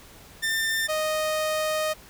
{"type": "tone pair in turn", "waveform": "sawtooth", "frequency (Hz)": [1795, 620.9], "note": ["A6", "D#5"], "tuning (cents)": [34, -4], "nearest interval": "octave + tritone", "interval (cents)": 1838, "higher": "first", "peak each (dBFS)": -20, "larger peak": "neither", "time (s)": [[0.42, 0.88], [0.88, 1.94]], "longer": "second", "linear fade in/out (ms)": 20, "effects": ["pink hiss -49 dBFS RMS until 2.09 s"]}